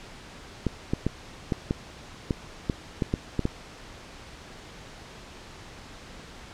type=clicks; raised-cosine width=3 ms; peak=-11 dBFS; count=11; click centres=0.667 / 0.935 / 1.066 / 1.522 / 1.709 / 2.308 / 2.698 / 3.022 / 3.139 / 3.393 / 3.454 s; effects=pink hiss -45 dBFS RMS until 6.53 s + low-pass 6000 Hz 12 dB/octave